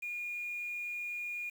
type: tone with quantisation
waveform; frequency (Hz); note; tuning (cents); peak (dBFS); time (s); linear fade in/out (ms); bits
sine; 2432; D#7; -40; -36; 0.02-1.5; 10; 9
effects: none